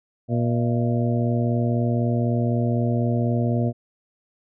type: harmonic tone with a mistuned harmonic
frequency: 119.5 Hz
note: A#2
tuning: 43 cents sharp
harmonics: 1 / 2 / 3 / 4 / 5 / 6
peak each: -21 / -24 / -31 / -32 / -31 / -33 dBFS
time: 0.28-3.73 s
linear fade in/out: 50 ms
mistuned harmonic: 6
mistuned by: -88 cents
effects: none